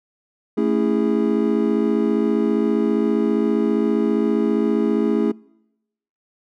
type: chord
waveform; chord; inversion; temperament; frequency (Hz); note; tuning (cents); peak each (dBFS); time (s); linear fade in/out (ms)
triangle; A major seventh; none; just; 220 / 275 / 330 / 412.5; A3 / C#4 / E4 / G#4; 0 / -14 / +2 / -12; -19 / -21 / -21 / -20; 0.57-5.32; 10
effects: noise-tail reverb RT60 0.9 s tail -25 dB re dry